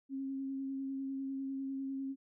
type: tone with vibrato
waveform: sine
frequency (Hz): 270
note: C#4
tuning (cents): -45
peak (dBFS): -36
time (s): 0.09-2.16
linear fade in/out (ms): 50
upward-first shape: sine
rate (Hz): 10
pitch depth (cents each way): 14
effects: none